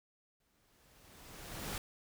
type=noise with exponential growth; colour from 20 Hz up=pink; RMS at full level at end=-39 dBFS; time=0.4-1.78 s; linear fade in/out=2 ms; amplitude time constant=300 ms; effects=none